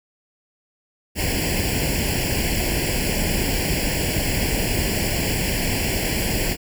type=noise with comb filter; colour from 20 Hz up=pink; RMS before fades=-22 dBFS; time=1.15-6.57 s; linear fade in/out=50 ms; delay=0.4 ms; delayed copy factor=+1; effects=none